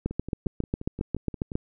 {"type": "two click trains", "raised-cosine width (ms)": 3, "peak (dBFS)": [-22, -13], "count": [9, 12], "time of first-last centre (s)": [[0.11, 1.518], [0.06, 1.555]], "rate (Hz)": [5.68, 7.36], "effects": []}